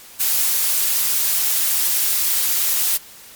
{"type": "noise", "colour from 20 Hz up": "blue", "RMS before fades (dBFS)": -18, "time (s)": [0.19, 2.98], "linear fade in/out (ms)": 20, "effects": ["white hiss -42 dBFS RMS until 3.35 s", "MP3 96 kbps"]}